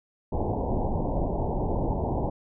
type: low-pass noise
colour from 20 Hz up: pink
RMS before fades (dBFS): -27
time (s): 0.32-2.3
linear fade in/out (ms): 5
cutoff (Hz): 950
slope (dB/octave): 96
effects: none

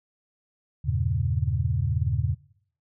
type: chord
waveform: sine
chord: E diminished seventh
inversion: none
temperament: equal with one note detuned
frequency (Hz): 81.04 / 98 / 116.54 / 138.59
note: E2 / G2 / Bb2 / Db3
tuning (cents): -29 / 0 / 0 / 0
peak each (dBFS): -28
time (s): 0.84-2.35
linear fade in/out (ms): 20
effects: noise-tail reverb RT60 0.6 s tail -20 dB re dry

